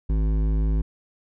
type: tone with hard clipping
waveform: sine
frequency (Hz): 52.9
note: G#1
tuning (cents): +33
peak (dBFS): -21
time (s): 0.09-0.82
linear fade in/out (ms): 10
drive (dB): 12
effects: none

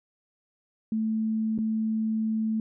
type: tone with dropouts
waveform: sine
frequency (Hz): 220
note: A3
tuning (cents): 0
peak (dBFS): -24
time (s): 0.92-2.6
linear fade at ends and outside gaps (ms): 2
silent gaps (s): 1.579-1.587
effects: none

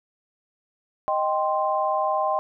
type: chord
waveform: sine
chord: C minor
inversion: first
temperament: equal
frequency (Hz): 622.3 / 784 / 1046.5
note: Eb5 / G5 / C6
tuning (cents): 0 / 0 / 0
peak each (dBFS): -25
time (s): 1.08-2.39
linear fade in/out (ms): 0
effects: none

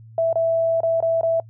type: tone with dropouts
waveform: sine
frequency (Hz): 659.3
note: E5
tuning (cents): 0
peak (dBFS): -16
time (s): 0.18-1.4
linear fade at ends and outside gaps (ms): 2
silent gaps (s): 0.329-0.356 / 0.805-0.832 / 1.004-1.025 / 1.211-1.231
effects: noise-tail reverb RT60 0.1 s tail -25 dB re dry + added 112 Hz sine -41 dBFS peak until 1.49 s

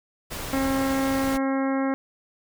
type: noise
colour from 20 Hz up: pink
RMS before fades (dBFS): -33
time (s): 0.3-1.38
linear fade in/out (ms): 20
type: harmonic tone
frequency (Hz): 269.3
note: C#4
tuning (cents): -50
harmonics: 1 / 2 / 3 / 4 / 5 / 6 / 7 / 8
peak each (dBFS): -23 / -29 / -33 / -35 / -37 / -39 / -40 / -41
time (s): 0.53-1.94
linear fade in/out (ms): 0
effects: none

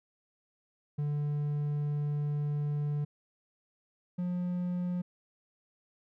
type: tone pair in turn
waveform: triangle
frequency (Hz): 146.83 / 178.28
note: D3 / F3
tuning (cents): 0 / +36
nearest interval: minor third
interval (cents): 336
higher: second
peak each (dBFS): -27 / -28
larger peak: first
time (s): 0.98-3.05 / 4.18-5.02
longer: first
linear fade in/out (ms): 10
effects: none

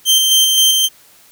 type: tone with tremolo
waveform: sawtooth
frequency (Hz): 3136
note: G7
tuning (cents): 0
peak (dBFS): -5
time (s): 0.05-0.89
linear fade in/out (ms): 50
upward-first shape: square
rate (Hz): 3.8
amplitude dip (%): 30
effects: white hiss -47 dBFS RMS until 1.31 s

